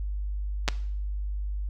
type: clicks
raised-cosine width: 0.2 ms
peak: -7 dBFS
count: 2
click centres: 0.679 / 0.686 s
effects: noise-tail reverb RT60 0.6 s tail -17 dB re dry + added 50 Hz sine -28 dBFS peak until 1.69 s